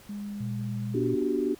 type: tone with pitch glide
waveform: sine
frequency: 204.6 to 203.3 Hz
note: G#3 to G#3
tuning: -26 to -37 cents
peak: -33 dBFS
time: 0.09-0.95 s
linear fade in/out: 5 ms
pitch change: -11 cents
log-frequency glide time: 0.24-0.64 s
type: tone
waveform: sine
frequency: 119.3 Hz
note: A#2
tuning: 41 cents sharp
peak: -31 dBFS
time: 0.4-1.15 s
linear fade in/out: 10 ms
type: chord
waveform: sine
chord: G major seventh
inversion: first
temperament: just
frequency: 245 / 294 / 367.5 / 392 Hz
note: B3 / D4 / F#4 / G4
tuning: -14 / +2 / -12 / 0 cents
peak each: -32 / -29 / -29 / -30 dBFS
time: 0.94-1.55 s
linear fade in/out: 10 ms
effects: pink hiss -53 dBFS RMS until 1.59 s